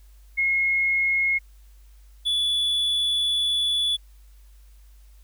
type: tone pair in turn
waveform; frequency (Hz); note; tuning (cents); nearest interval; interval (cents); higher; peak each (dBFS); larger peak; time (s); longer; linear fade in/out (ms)
sine / triangle; 2160 / 3438; C#7 / A7; -45 / -41; minor sixth; 804; second; -19; neither; 0.37-1.39 / 2.25-3.97; second; 20
effects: added 50 Hz sine -47 dBFS peak until 5.23 s + white hiss -63 dBFS RMS until 5.23 s